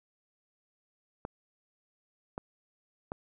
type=clicks; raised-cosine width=1 ms; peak=-22 dBFS; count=3; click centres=1.251 / 2.379 / 3.119 s; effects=none